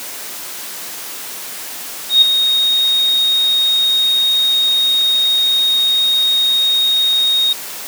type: tone with ADSR envelope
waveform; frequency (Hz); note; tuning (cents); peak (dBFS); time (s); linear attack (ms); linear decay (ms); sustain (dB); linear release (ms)
sine; 3729; A#7; 0; -3; 2.09-7.53; 130; 5; -8; 5
effects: white hiss -28 dBFS RMS until 7.87 s + high-pass 200 Hz 12 dB/octave